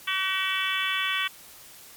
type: harmonic tone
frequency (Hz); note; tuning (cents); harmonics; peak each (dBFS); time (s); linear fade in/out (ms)
380; F#4; +46; 3 / 4 / 5 / 6 / 7 / 8 / 9; -32 / -32 / -32 / -32 / -32 / -32 / -32; 0.07-1.28; 10
effects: white hiss -48 dBFS RMS until 1.96 s + MP3 96 kbps